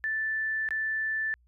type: tone with dropouts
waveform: sine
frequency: 1760 Hz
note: A6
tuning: in tune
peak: -27 dBFS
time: 0.04-1.34 s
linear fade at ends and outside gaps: 0 ms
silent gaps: 0.688-0.707 s
effects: added 60 Hz sine -60 dBFS peak until 1.47 s